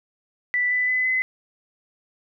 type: tone with pitch steps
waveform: sine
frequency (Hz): 1975.5 / 1993.8 / 2012 / 2031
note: B6 / B6 / B6 / B6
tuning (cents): 0 / +16 / +32 / +48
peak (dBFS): -19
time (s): 0.54-1.22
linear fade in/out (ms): 0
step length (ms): 170
effects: none